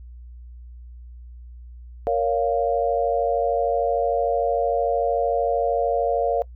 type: chord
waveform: sine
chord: Bb minor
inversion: none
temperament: just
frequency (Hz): 466.2 / 559.4 / 699.2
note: Bb4 / Db5 / F5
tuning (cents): 0 / +16 / +2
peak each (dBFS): -23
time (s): 2.07-6.42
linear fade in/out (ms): 0
effects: noise-tail reverb RT60 0.1 s tail -22 dB re dry + added 60 Hz sine -38 dBFS peak until 6.55 s